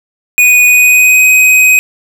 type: tone with pitch glide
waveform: square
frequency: 2476 to 2515 Hz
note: D#7 to D#7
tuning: -9 to +18 cents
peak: -4 dBFS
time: 0.38-1.79 s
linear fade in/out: 0 ms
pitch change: +27 cents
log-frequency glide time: 0.65-1.25 s
effects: 7-bit